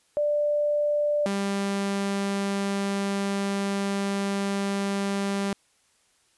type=tone pair in turn; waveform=sine / sawtooth; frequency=590 / 198.37 Hz; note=D5 / G3; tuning=+8 / +21 cents; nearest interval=octave + perfect fifth; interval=1887 cents; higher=first; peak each=-21 dBFS; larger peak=neither; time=0.17-1.26 / 1.26-5.53 s; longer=second; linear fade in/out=0 ms; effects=white hiss -65 dBFS RMS until 6.37 s + resampled to 24000 Hz